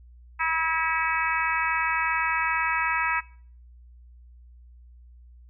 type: harmonic tone with a mistuned harmonic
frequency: 322.6 Hz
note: E4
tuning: 37 cents flat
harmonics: 3 / 4 / 5 / 6 / 7 / 8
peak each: -28 / -29 / -30 / -31 / -31 / -32 dBFS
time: 0.39-3.21 s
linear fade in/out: 20 ms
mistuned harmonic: 5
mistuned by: +21 cents
effects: noise-tail reverb RT60 0.5 s tail -21 dB re dry + added 60 Hz sine -47 dBFS peak until 5.49 s